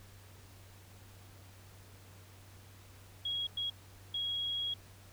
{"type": "tone bursts at uneven times", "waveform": "sine", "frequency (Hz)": 3307, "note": "G#7", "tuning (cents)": -8, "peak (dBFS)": -33, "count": 3, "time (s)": [[3.25, 3.47], [3.57, 3.7], [4.14, 4.74]], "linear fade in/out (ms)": 5, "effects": ["added 96 Hz sine -55 dBFS peak until 5.12 s", "pink hiss -59 dBFS RMS until 5.12 s"]}